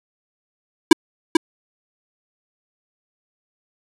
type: tone with echo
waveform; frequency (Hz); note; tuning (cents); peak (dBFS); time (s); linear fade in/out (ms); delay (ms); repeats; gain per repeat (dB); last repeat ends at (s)
square; 325.2; E4; -23; -3; 0.91-0.93; 5; 440; 1; -6; 1.37
effects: resampled to 24000 Hz + 7-bit